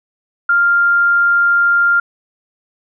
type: tone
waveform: sine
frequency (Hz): 1396.9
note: F6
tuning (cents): 0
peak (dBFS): -9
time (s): 0.49-2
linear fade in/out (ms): 5
effects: none